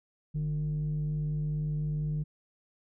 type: tone pair together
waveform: sine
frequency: 48.3 / 150.7 Hz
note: G1 / D3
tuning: -25 / +45 cents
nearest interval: octave + minor sixth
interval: 1970 cents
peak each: -36 / -27 dBFS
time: 0.34-2.24 s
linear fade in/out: 20 ms
effects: tanh soft clip ceiling -26 dBFS